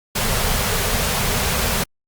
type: band-stop noise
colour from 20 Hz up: pink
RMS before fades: -20 dBFS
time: 0.15-1.84 s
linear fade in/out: 10 ms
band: 250 to 380 Hz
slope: 96 dB/octave
effects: Opus 48 kbps